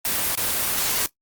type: noise with dropouts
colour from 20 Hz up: white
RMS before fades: -23 dBFS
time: 0.05-1.06 s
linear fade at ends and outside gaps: 0 ms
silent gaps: 0.351-0.375 s
effects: noise-tail reverb RT60 0.1 s tail -17 dB re dry + Opus 24 kbps